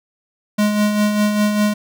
square tone with tremolo, 209.2 Hz, G#3, 13 cents sharp, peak -13 dBFS, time 0.58-1.74 s, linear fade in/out 10 ms, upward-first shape sine, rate 5 Hz, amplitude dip 45%, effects none

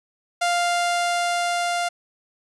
sawtooth tone with level ramp, 698.5 Hz, F5, in tune, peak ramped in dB -15 to -18 dBFS, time 0.41-1.89 s, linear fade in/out 10 ms, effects resampled to 24000 Hz

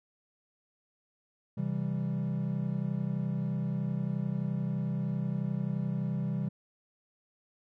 triangle chord, C major, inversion none, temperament equal with one note detuned, 132.87 / 164.81 / 196 Hz, C3 / E3 / G3, +27 / 0 / 0 cents, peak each -32 dBFS, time 1.57-6.49 s, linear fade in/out 10 ms, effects none

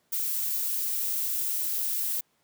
violet noise, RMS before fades -29 dBFS, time 0.12-2.21 s, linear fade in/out 10 ms, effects pink hiss -70 dBFS RMS until 2.43 s + high-pass 150 Hz 12 dB/octave

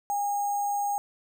sine tone with sample-and-hold, 812 Hz, G#5, 39 cents flat, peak -25 dBFS, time 0.1-0.98 s, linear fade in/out 0 ms, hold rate 7350 Hz, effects none

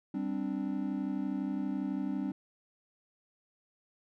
triangle chord, G suspended fourth, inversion none, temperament equal, 196 / 261.6 / 293.7 Hz, G3 / C4 / D4, 0 / 0 / 0 cents, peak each -34 dBFS, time 0.14-2.32 s, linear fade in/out 5 ms, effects none

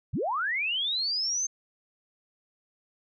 sine linear sweep, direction up, 69.3 to 6380 Hz, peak -26 dBFS, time 0.13-1.47 s, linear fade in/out 10 ms, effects none

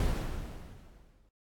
brown noise with exponential decay, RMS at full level -26 dBFS, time 0-1.29 s, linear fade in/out 2 ms, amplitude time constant 280 ms, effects AAC 64 kbps

